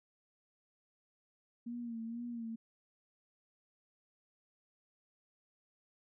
sine tone with vibrato, 233.1 Hz, A#3, in tune, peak -39 dBFS, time 1.66-2.56 s, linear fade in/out 10 ms, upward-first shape sine, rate 2.1 Hz, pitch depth 55 cents each way, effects none

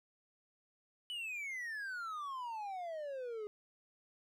triangle exponential sweep, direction down, 3001 to 411.6 Hz, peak -38 dBFS, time 1.1-3.47 s, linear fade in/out 0 ms, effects none

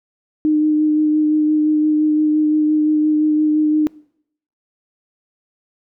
sine tone with vibrato, 305.3 Hz, D#4, 33 cents flat, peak -12 dBFS, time 0.45-3.87 s, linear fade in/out 0 ms, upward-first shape sine, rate 5.8 Hz, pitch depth 13 cents each way, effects noise-tail reverb RT60 0.7 s tail -23 dB re dry

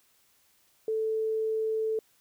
sine tone, 440 Hz, A4, in tune, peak -26 dBFS, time 0.88-1.99 s, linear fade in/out 2 ms, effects white hiss -66 dBFS RMS until 2.2 s

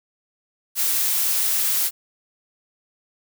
blue noise, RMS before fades -21 dBFS, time 0.75-1.91 s, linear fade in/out 50 ms, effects none

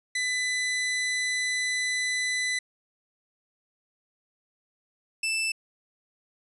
sawtooth tone pair in turn, 2000 / 2647 Hz, B6 / E7, +21 / +7 cents, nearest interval perfect fourth, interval 486 cents, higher second, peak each -22 dBFS, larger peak neither, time 0.15-2.59 / 5.23-5.52 s, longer first, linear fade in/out 5 ms, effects resampled to 24000 Hz

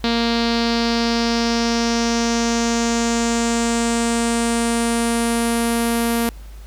sawtooth tone with low-pass filter sweep, 233.1 Hz, A#3, in tune, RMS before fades -19 dBFS, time 0.04-6.29 s, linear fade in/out 0 ms, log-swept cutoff 4100 to 12000 Hz, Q 3.8, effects added 51 Hz sine -34 dBFS peak until 6.66 s + pink hiss -49 dBFS RMS until 6.66 s

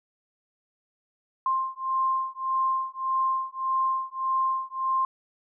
sine beating tone pair, 1053 / 1054.7 Hz, C6 / C6, +11 / +14 cents, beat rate 1.7 Hz, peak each -27 dBFS, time 1.46-5.05 s, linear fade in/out 2 ms, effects none

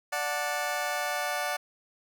20% pulse chord, D major, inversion none, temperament just, 587.3 / 734.2 / 881 Hz, D5 / F#5 / A5, 0 / -14 / +2 cents, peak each -28 / -27 / -32 dBFS, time 0.12-1.57 s, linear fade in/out 10 ms, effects none

